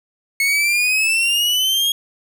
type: exponential sweep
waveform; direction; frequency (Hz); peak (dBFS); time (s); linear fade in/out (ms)
40% pulse; up; 2187 to 3289; -14; 0.4-1.92; 2
effects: none